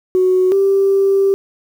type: tone pair in turn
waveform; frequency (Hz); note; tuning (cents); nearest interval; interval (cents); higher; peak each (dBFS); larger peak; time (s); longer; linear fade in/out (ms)
sine; 370 / 392; F#4 / G4; 0 / 0; minor second; 100; second; -9; neither; 0.15-0.52 / 0.52-1.34; second; 0
effects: tanh soft clip ceiling -5 dBFS + 7-bit